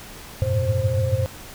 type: tone cluster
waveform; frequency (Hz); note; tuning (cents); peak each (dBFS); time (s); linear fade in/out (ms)
sine; 90 / 101.2 / 108.1 / 122 / 526; F#2 / G#2 / A2 / B2 / C5; -47 / -44 / -30 / -21 / +9; -25; 0.42-1.26; 0
effects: pink hiss -40 dBFS RMS until 1.54 s